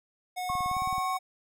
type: tone with pitch glide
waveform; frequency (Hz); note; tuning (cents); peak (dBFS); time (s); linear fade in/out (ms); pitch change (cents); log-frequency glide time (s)
square; 730 to 749.2; F#5 to F#5; -24 to +21; -32; 0.36-1.19; 20; +45; 0.69-0.78
type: tone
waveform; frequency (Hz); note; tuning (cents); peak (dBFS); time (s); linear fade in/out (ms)
sine; 1088; C#6; -33; -29; 0.49-1.17; 5
type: click train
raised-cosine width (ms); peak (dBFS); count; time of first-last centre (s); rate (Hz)
5; -30; 10; 0.5-0.981; 18.7
effects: none